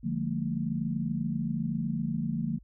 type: chord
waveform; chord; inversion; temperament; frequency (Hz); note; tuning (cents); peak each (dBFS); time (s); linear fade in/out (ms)
sine; Bb dominant seventh; first; equal with one note detuned; 146.83 / 174.61 / 207.7 / 228; D3 / F3 / Ab3 / Bb3; 0 / 0 / 0 / -38; -34 / -33 / -37 / -32; 0.03-2.59; 20
effects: added 50 Hz sine -52 dBFS peak until 2.63 s